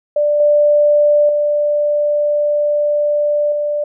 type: tone with level steps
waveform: sine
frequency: 590 Hz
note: D5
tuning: 8 cents sharp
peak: -11 / -8 / -12 / -15 dBFS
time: 0.16-3.84 s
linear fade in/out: 5 ms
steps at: 0.4 / 1.29 / 3.52 s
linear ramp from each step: 2 ms
effects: none